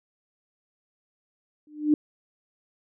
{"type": "tone with exponential growth", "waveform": "sine", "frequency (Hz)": 300.2, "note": "D4", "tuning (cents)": 38, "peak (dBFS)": -13, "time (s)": [1.67, 1.94], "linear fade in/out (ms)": 2, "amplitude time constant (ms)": 57, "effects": []}